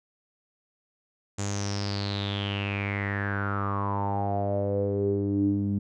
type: tone with low-pass filter sweep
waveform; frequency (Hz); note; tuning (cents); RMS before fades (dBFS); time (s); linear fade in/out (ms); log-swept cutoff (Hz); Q
sawtooth; 100.4; G2; +42; -28; 1.38-5.79; 10; 7200 to 230; 8.4
effects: none